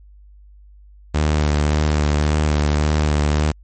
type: tone with vibrato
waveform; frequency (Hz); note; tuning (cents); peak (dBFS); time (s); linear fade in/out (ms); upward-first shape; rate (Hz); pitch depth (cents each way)
sawtooth; 75.1; D2; +39; -11; 1.14-3.52; 10; sine; 1.8; 26
effects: added 50 Hz sine -42 dBFS peak until 3.63 s + MP3 32 kbps